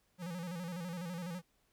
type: tone with vibrato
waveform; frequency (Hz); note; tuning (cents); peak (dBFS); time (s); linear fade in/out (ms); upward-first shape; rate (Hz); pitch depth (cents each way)
square; 174.61; F3; 0; -40; 0.18-1.42; 50; square; 12; 78
effects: pink hiss -75 dBFS RMS until 1.72 s